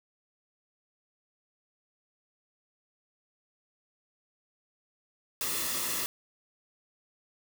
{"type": "noise with comb filter", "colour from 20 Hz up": "white", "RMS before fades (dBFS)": -32, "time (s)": [5.41, 6.06], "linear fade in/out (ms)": 0, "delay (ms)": 1.3, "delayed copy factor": -0.55, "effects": []}